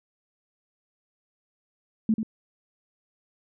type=tone with echo; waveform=sine; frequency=220 Hz; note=A3; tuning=in tune; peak=-18 dBFS; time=2.09-2.14 s; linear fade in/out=2 ms; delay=91 ms; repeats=1; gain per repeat=-7 dB; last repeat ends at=2.231 s; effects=none